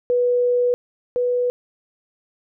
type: tone pair in turn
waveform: sine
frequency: 490 / 491.8 Hz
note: B4 / B4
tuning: -14 / -7 cents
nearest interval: unison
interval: 7 cents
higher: second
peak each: -15 / -17 dBFS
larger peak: first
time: 0.1-0.74 / 1.16-1.5 s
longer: first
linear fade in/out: 0 ms
effects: none